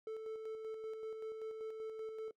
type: tone with tremolo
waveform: triangle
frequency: 440 Hz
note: A4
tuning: in tune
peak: -38 dBFS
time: 0.07-2.31 s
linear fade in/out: 2 ms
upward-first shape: square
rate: 5.2 Hz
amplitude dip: 35%
effects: noise-tail reverb RT60 0.1 s tail -23 dB re dry